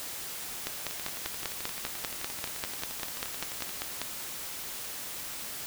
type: two click trains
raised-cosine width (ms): 0.2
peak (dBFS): -14 / -21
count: 18 / 33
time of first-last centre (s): 0.67-4.016 / 0.91-3.693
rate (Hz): 5.08 / 11.5
effects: white hiss -39 dBFS RMS until 5.66 s